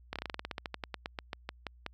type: slowing click train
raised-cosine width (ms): 0.3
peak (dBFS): -20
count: 21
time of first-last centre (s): 0.13-1.863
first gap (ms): 27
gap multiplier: 1.11
effects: added 60 Hz sine -55 dBFS peak until 1.93 s